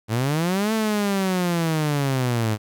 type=linear two-way sweep; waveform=sawtooth; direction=up then down; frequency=104.3 to 223.3 to 104.3 Hz; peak=-16 dBFS; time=0.08-2.58 s; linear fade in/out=50 ms; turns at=0.73 s; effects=9-bit